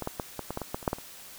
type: clicks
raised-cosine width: 1 ms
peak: -19 / -16 / -16 / -19 / -18 / -17 / -19 / -16 / -29 / -10 / -14 / -28 dBFS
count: 12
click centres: 0.023 / 0.074 / 0.198 / 0.393 / 0.506 / 0.574 / 0.617 / 0.745 / 0.828 / 0.878 / 0.931 / 0.985 s
effects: white hiss -47 dBFS RMS until 1.38 s